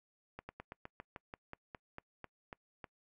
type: slowing click train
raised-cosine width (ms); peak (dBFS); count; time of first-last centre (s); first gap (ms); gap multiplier
0.5; -30; 14; 0.39-2.842; 100; 1.1
effects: noise-tail reverb RT60 0.1 s tail -25 dB re dry